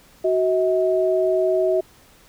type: tone pair together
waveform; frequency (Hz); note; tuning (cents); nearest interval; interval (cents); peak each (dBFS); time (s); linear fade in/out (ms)
sine; 372.6 / 639.4; F#4 / D#5; +12 / +47; major sixth; 935; -19; 0.24-1.81; 10
effects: pink hiss -52 dBFS RMS until 2.28 s